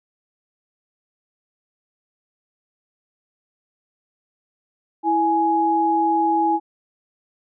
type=tone pair together; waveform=sine; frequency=329.3 / 835 Hz; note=E4 / G#5; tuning=-2 / +9 cents; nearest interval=octave + major third; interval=1611 cents; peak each=-21 / -17 dBFS; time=5.03-6.6 s; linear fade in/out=50 ms; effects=none